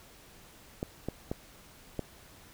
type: clicks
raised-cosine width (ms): 2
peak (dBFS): -19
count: 4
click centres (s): 0.829 / 1.086 / 1.315 / 1.993
effects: pink hiss -55 dBFS RMS until 2.53 s